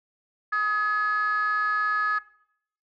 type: ring-modulated tone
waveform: triangle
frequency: 218.4 Hz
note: A3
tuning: 13 cents flat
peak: -16 dBFS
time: 0.52-2.19 s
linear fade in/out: 10 ms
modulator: 1480 Hz
effects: noise-tail reverb RT60 0.7 s tail -21 dB re dry + tanh soft clip ceiling -16 dBFS